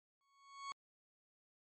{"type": "tone with exponential growth", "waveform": "40% pulse", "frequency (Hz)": 1108.7, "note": "C#6", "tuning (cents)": 0, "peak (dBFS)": -40, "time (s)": [0.21, 0.72], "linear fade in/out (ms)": 0, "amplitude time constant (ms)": 110, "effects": ["MP3 32 kbps"]}